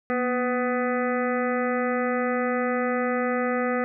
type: harmonic tone with a mistuned harmonic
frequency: 249.6 Hz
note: B3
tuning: 19 cents sharp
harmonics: 1 / 2 / 3 / 5 / 6 / 7 / 8 / 9 / 10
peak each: -27 / -26 / -32 / -31 / -37 / -37 / -34 / -47 / -46 dBFS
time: 0.1-3.84 s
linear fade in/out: 0 ms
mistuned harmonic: 1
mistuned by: -54 cents
effects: none